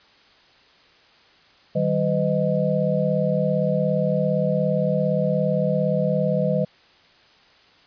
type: tone cluster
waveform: sine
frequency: 154.7 / 192.1 / 506 / 622 Hz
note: D#3 / G3 / B4 / D#5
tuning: -10 / -35 / +42 / -1 cents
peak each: -24 dBFS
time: 1.75-6.65 s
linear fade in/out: 10 ms
effects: white hiss -54 dBFS RMS until 7.86 s + resampled to 11025 Hz